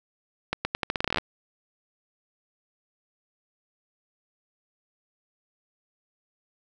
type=accelerating click train; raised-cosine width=0.3 ms; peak=-9 dBFS; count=15; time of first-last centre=0.53-1.184 s; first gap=120 ms; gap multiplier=0.83; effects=none